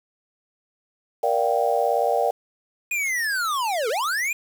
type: chord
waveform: sine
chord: G minor seventh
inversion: first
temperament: just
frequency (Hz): 470.4 / 588 / 705.6 / 784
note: Bb4 / D5 / F5 / G5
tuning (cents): +16 / +2 / +18 / 0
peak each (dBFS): -24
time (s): 1.23-2.31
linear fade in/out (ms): 5
type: linear two-way sweep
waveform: square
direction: down then up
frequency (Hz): 2489 to 415.3 to 2489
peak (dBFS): -23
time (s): 2.91-4.33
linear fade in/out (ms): 5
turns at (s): 3.89
effects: 7-bit